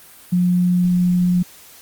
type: tone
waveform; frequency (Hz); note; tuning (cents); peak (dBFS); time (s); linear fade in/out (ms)
sine; 178.6; F3; +39; -13; 0.32-1.43; 10
effects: white hiss -44 dBFS RMS until 1.81 s + Opus 32 kbps